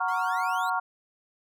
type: chord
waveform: sine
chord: Gb major seventh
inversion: none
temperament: equal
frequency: 740 / 932.3 / 1108.7 / 1396.9 Hz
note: Gb5 / Bb5 / Db6 / F6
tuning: 0 / 0 / 0 / 0 cents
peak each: -30 dBFS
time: 0-0.8 s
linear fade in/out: 10 ms
type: exponential sweep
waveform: sawtooth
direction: up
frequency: 978 to 4216 Hz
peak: -38 dBFS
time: 0.08-0.7 s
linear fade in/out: 5 ms
effects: none